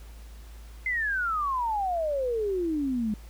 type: exponential sweep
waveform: sine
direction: down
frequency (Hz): 2093 to 206.2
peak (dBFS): -25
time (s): 0.86-3.14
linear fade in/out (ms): 2
effects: added 55 Hz sine -42 dBFS peak until 3.29 s + pink hiss -55 dBFS RMS until 3.29 s